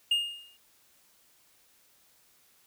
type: tone with exponential decay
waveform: triangle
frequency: 2835 Hz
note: F7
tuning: 25 cents sharp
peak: -19 dBFS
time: 0.11-0.57 s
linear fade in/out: 5 ms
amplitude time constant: 99 ms
effects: white hiss -64 dBFS RMS until 2.66 s